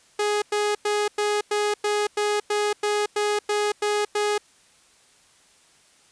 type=tone bursts; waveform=sawtooth; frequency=416.4 Hz; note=G#4; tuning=5 cents sharp; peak=-17 dBFS; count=13; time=0.19-4.38 s; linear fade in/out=5 ms; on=230 ms; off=100 ms; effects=white hiss -57 dBFS RMS until 6.11 s + resampled to 22050 Hz